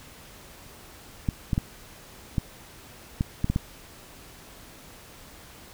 clicks, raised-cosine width 5 ms, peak -11 dBFS, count 8, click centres 1.288 / 1.532 / 1.579 / 2.382 / 3.209 / 3.444 / 3.5 / 3.561 s, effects pink hiss -48 dBFS RMS until 5.73 s

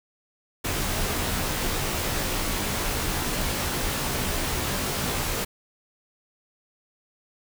pink noise with comb filter, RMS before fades -27 dBFS, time 0.64-5.45 s, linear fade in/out 10 ms, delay 18 ms, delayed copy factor -0.6, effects none

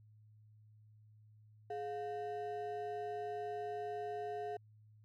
triangle ring-modulated tone, 564 Hz, C#5, 30 cents sharp, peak -34 dBFS, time 1.7-4.57 s, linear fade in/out 5 ms, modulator 145 Hz, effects added 107 Hz sine -60 dBFS peak until 5.04 s

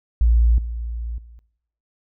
sine tone with level steps, 57.7 Hz, A#1, 17 cents flat, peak -12 / -25 / -41 dBFS, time 0.21-1.39 s, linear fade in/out 0 ms, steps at 0.58 / 1.18 s, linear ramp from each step 2 ms, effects noise-tail reverb RT60 0.8 s tail -21 dB re dry

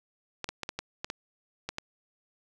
clicks, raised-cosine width 0.2 ms, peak -16 dBFS, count 9, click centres 0.443 / 0.49 / 0.633 / 0.691 / 0.79 / 1.045 / 1.101 / 1.69 / 1.784 s, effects none

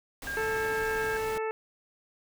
pink noise, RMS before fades -41 dBFS, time 0.22-1.38 s, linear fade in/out 2 ms
sine tone, 1612 Hz, G6, 48 cents sharp, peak -32 dBFS, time 0.27-1.17 s, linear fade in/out 2 ms
harmonic tone, 440 Hz, A4, in tune, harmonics 1 / 2 / 3 / 4 / 5 / 6, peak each -30 / -36 / -40 / -42 / -44 / -46 dBFS, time 0.37-1.51 s, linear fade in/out 0 ms
effects none

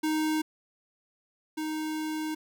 square tone pair in turn, 311.1 / 311.1 Hz, D#4 / D#4, 0 / 0 cents, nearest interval unison, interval 0 cents, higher neither, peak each -26 / -31 dBFS, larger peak first, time 0.03-0.42 / 1.57-2.35 s, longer second, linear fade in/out 10 ms, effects 11-bit

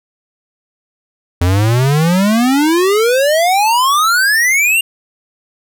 square exponential sweep, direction up, 85.2 to 2835 Hz, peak -10 dBFS, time 1.41-4.81 s, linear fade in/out 5 ms, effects none

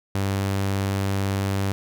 sawtooth tone, 98 Hz, G2, in tune, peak -18 dBFS, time 0.15-1.72 s, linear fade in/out 0 ms, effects none

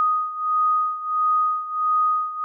sine beating tone pair, 1244.5 / 1246 Hz, D#6 / D#6, 0 / +2 cents, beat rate 1.5 Hz, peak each -20 / -24 dBFS, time 0-2.44 s, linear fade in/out 0 ms, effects none

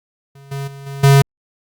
square tone with level steps, 138.59 Hz, C#3, in tune, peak -40 / -23 / -33 / -27 / -7 dBFS, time 0.35-1.22 s, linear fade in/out 5 ms, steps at 0.51 / 0.67 / 0.86 / 1.03 s, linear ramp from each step 10 ms, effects Opus 48 kbps

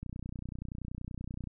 click train, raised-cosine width 5 ms, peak -27 dBFS, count 45, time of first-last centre 0.03-1.473 s, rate 30.5 Hz, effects none

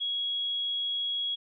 sine tone, 3322 Hz, G#7, in tune, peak -28 dBFS, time 0-1.36 s, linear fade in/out 20 ms, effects none

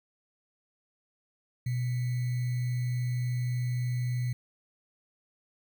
sine tone with sample-and-hold, 123.47 Hz, B2, in tune, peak -27 dBFS, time 1.66-4.33 s, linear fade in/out 5 ms, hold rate 2100 Hz, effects none

